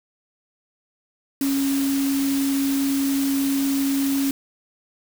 sine tone in noise, 275.1 Hz, C#4, 13 cents flat, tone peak -19 dBFS, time 1.41-4.31 s, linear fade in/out 2 ms, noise white, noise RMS -31 dBFS, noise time 1.41-4.31 s, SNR +9 dB, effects none

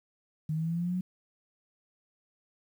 sine linear sweep, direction up, 153.3 to 185 Hz, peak -28 dBFS, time 0.49-1.01 s, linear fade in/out 5 ms, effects 10-bit

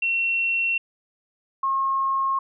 sine tone pair in turn, 2720 / 1079.4 Hz, F7 / C#6, -46 / -46 cents, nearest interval octave + major third, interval 1600 cents, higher first, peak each -20 dBFS, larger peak neither, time 0.02-0.78 / 1.63-2.39 s, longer neither, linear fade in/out 5 ms, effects none

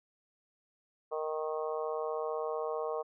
harmonic tone, 155.56 Hz, D#3, in tune, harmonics 3 / 4 / 5 / 6 / 7 / 8, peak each -35 / -38 / -42 / -47 / -41 / -50 dBFS, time 1.11-3.03 s, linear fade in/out 20 ms, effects none

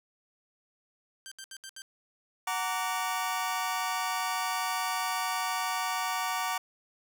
10% pulse tone bursts, 1568 Hz, G6, in tune, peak -33 dBFS, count 5, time 1.26-1.819 s, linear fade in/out 0 ms, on 55 ms, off 71 ms
sawtooth chord, Gb augmented, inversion none, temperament just, 740 / 925 / 1156.2 Hz, Gb5 / Bb5 / D6, 0 / -14 / -27 cents, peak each -30 dBFS, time 2.47-6.58 s, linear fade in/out 5 ms
effects none

